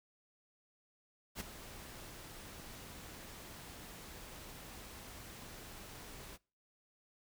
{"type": "noise with ADSR envelope", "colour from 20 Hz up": "pink", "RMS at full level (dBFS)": -40, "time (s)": [1.35, 6.38], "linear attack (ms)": 53, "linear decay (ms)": 15, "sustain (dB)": -11, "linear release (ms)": 35, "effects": ["noise-tail reverb RT60 0.4 s tail -26 dB re dry"]}